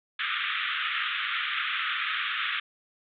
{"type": "band-pass noise", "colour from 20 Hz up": "pink", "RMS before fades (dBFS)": -30, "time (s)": [0.19, 2.6], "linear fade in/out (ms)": 5, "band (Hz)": [1200, 3600], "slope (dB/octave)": 96, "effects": []}